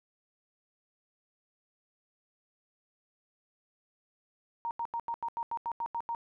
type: tone bursts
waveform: sine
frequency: 932 Hz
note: A#5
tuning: 1 cent flat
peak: -31 dBFS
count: 11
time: 4.65-6.149 s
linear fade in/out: 0 ms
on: 59 ms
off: 85 ms
effects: none